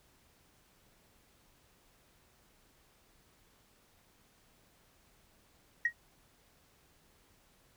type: tone with exponential decay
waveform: sine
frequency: 1890 Hz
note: A#6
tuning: 23 cents sharp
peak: -22 dBFS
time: 5.85-5.93 s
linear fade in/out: 5 ms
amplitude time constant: 17 ms
effects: tanh soft clip ceiling -19 dBFS + pink hiss -67 dBFS RMS until 7.76 s